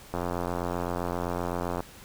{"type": "click train", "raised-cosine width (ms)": 1, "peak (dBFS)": -16, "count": 147, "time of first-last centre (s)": [0.14, 1.805], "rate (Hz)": 87.7, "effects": ["pink hiss -49 dBFS RMS until 2.04 s"]}